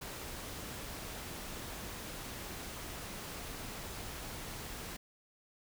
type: noise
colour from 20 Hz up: pink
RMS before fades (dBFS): -44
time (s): 0.01-4.97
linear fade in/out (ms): 10
effects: none